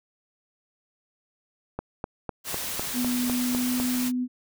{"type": "click train", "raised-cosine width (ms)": 1, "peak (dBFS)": -16, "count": 9, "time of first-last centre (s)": [1.79, 3.8], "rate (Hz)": 3.98}
{"type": "noise", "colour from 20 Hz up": "white", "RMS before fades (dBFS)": -32, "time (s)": [2.44, 4.12], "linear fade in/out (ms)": 50}
{"type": "tone with pitch glide", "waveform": "sine", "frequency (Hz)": [246.9, 249.9], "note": ["B3", "B3"], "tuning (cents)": [0, 21], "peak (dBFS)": -24, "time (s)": [2.93, 4.28], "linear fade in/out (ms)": 50, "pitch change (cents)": 21, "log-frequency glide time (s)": [3.28, 3.72]}
{"effects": []}